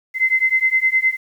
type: beating tone pair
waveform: sine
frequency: 2057 / 2066.7 Hz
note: C7 / C7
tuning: -30 / -22 cents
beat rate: 9.7 Hz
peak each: -17 dBFS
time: 0.14-1.17 s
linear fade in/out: 50 ms
effects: 8-bit